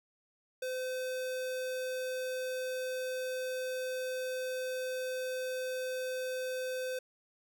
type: tone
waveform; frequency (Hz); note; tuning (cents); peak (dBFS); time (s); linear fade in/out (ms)
square; 512; C5; -38; -35; 0.62-6.99; 5
effects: none